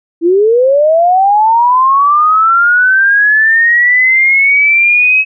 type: linear sweep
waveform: sine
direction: up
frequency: 323.5 to 2568 Hz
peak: -5 dBFS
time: 0.21-5.25 s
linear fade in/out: 50 ms
effects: none